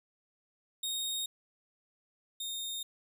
sawtooth tone pair in turn, 3718 / 3680 Hz, A#7 / A#7, -5 / -23 cents, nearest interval unison, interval 18 cents, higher first, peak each -30 / -33 dBFS, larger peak first, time 0.83-1.26 / 2.4-2.83 s, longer neither, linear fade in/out 5 ms, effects none

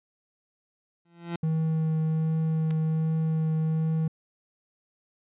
30% pulse tone with exponential growth, 170.5 Hz, F3, 41 cents flat, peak -24 dBFS, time 1.05-1.36 s, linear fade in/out 5 ms, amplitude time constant 67 ms
triangle tone with vibrato, 159.1 Hz, D#3, 39 cents sharp, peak -21 dBFS, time 1.43-4.08 s, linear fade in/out 5 ms, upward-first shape triangle, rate 1.3 Hz, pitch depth 11 cents each way
clicks, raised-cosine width 0.2 ms, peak -27 dBFS, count 2, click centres 2.707 / 2.71 s
effects resampled to 8000 Hz

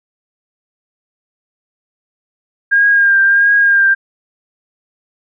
sine tone with vibrato, 1611 Hz, G6, 47 cents sharp, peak -7 dBFS, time 2.71-3.95 s, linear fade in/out 20 ms, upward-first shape triangle, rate 1.5 Hz, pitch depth 35 cents each way, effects none

